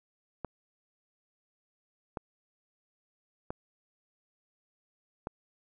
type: clicks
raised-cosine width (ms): 1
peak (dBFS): -21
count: 4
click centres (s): 0.447 / 2.172 / 3.505 / 5.271
effects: none